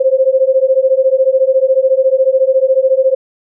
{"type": "beating tone pair", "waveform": "sine", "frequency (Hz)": [520, 534], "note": ["C5", "C5"], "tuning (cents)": [-11, 35], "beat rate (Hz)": 14, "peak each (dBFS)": -11, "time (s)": [0, 3.15], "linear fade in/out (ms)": 10, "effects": []}